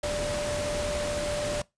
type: tone in noise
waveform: sine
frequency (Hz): 590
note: D5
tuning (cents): +8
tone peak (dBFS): -29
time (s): 0.03-1.62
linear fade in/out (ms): 5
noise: pink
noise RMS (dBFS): -33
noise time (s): 0.03-1.62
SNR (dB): +1
effects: noise-tail reverb RT60 0.2 s tail -22 dB re dry + resampled to 22050 Hz